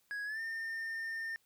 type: tone with pitch glide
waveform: triangle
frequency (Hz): 1661.2 to 1811.6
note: G#6 to A#6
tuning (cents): 0 to -50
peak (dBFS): -35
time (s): 0.11-1.36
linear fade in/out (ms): 0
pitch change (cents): +150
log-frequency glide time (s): 0.25-0.4
effects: white hiss -73 dBFS RMS until 1.45 s